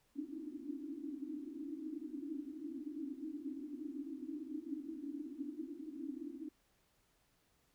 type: band-pass noise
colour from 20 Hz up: pink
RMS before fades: -45 dBFS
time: 0.15-6.49 s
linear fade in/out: 10 ms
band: 270 to 320 Hz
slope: 96 dB/octave
effects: pink hiss -75 dBFS RMS until 7.74 s